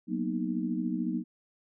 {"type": "chord", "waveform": "sine", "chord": "B major seventh", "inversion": "second", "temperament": "equal", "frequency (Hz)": [185, 233.1, 246.9, 311.1], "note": ["F#3", "A#3", "B3", "D#4"], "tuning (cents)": [0, 0, 0, 0], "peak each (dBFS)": -34, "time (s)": [0.07, 1.24], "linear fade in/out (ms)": 50, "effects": []}